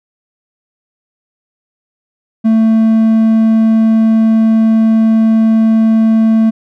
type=tone; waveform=triangle; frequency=222.5 Hz; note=A3; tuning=20 cents sharp; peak=-4 dBFS; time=2.44-6.51 s; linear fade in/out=20 ms; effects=none